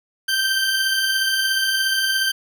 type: beating tone pair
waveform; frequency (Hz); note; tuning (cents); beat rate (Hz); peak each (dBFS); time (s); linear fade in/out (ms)
20% pulse; 1547 / 1564; G6 / G6; -23 / -4; 17; -22 / -14; 0.28-2.32; 10
effects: none